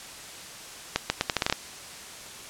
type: accelerating click train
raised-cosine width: 0.2 ms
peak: -5 dBFS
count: 9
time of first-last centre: 0.96-1.526 s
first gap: 140 ms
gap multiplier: 0.79
effects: white hiss -42 dBFS RMS until 2.49 s + low-pass 9000 Hz 12 dB/octave